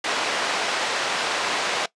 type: band-pass noise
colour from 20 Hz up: pink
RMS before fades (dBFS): -25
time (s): 0.04-1.86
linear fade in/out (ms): 5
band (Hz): 570 to 4900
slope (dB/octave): 12
effects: noise-tail reverb RT60 0.1 s tail -19 dB re dry + resampled to 22050 Hz